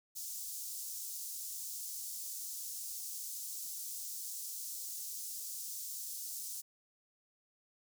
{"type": "high-pass noise", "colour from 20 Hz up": "pink", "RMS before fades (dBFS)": -43, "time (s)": [0.15, 6.62], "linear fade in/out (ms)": 20, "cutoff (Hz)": 5800, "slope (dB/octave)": 24, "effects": []}